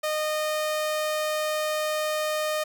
sawtooth tone, 614 Hz, D#5, 23 cents flat, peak -21 dBFS, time 0.03-2.64 s, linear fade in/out 10 ms, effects none

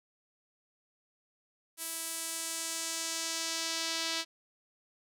sawtooth tone with band-pass filter sweep, 327.7 Hz, E4, 10 cents flat, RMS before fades -36 dBFS, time 1.77-4.25 s, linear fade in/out 50 ms, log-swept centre 11000 to 4400 Hz, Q 1.4, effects none

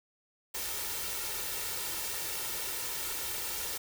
white noise with comb filter, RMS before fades -36 dBFS, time 0.54-3.78 s, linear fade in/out 10 ms, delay 2.2 ms, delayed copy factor +0.55, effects none

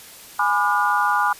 sine chord, G# diminished seventh, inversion none, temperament just, 830.6 / 996.7 / 1196.1 / 1435.3 Hz, G#5 / B5 / D6 / F6, 0 / +16 / +31 / +47 cents, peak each -22 dBFS, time 0.39-1.33 s, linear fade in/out 5 ms, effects white hiss -42 dBFS RMS until 1.39 s + resampled to 32000 Hz

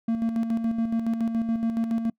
triangle tone with tremolo, 227.9 Hz, A#3, 39 cents flat, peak -19 dBFS, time 0.08-2.1 s, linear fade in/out 5 ms, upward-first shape square, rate 7.1 Hz, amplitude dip 50%, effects noise-tail reverb RT60 0.1 s tail -26 dB re dry

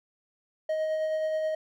triangle tone with tremolo, 627 Hz, D#5, 13 cents sharp, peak -23 dBFS, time 0.69-1.55 s, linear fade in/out 5 ms, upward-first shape sine, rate 9.4 Hz, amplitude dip 25%, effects none

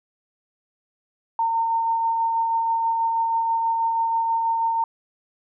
sine tone with tremolo, 912 Hz, A#5, 38 cents flat, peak -18 dBFS, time 1.39-4.84 s, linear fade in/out 2 ms, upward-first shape sine, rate 6.2 Hz, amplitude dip 25%, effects none

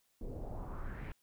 brown noise with low-pass filter sweep, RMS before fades -42 dBFS, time 0.21-1.12 s, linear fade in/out 2 ms, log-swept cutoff 420 to 2400 Hz, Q 2.8, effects white hiss -75 dBFS RMS until 1.22 s

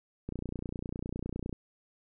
click train, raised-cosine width 3 ms, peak -23 dBFS, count 38, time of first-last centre 0.29-1.527 s, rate 29.9 Hz, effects none

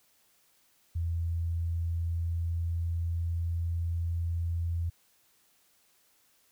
sine tone with pitch glide, 83.9 to 84.53 Hz, E2 to E2, +31 to +44 cents, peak -28 dBFS, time 0.95-4.9 s, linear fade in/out 10 ms, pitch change +13 cents, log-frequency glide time 1.3-3.91 s, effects white hiss -67 dBFS RMS until 6.51 s

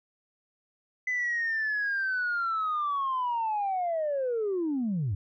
sine linear sweep, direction down, 2020 to 87.31 Hz, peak -25 dBFS, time 1.07-5.15 s, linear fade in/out 5 ms, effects tanh soft clip ceiling -23 dBFS

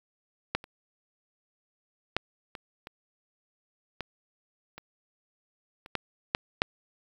clicks, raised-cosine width 0.3 ms, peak -10 / -29 / -9 / -23 / -25 / -18 / -27 / -29 / -12 / -7 / -6 dBFS, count 11, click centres 0.55 / 0.641 / 2.166 / 2.552 / 2.871 / 4.007 / 4.78 / 5.861 / 5.953 / 6.349 / 6.619 s, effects 8-bit

